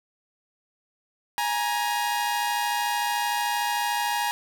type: tone pair together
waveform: sawtooth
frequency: 830.6 / 944 Hz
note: G#5 / A#5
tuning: 0 / +22 cents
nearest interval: major second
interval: 222 cents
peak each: -23 dBFS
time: 1.38-4.31 s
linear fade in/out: 0 ms
effects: none